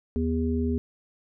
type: harmonic tone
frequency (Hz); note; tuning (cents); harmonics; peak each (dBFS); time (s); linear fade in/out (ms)
81.1; E2; -28; 1 / 3 / 5; -27 / -26 / -31; 0.16-0.78; 0
effects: none